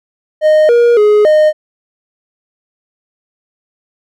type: tone with pitch steps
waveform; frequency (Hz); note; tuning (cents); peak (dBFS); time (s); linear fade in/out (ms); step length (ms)
triangle; 617 / 474.7 / 419.6 / 614; D#5 / A#4 / G#4 / D#5; -15 / +31 / +18 / -23; -3; 0.41-1.53; 50; 280
effects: none